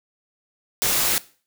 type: noise with amplitude modulation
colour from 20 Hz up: white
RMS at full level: -18 dBFS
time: 0.82-1.18 s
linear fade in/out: 0 ms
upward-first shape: sine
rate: 291 Hz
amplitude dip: 60%
effects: noise-tail reverb RT60 0.4 s tail -19 dB re dry